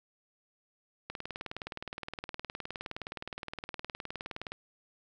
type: click train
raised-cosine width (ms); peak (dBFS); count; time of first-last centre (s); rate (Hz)
0.3; -22; 67; 1.1-4.52; 19.3
effects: none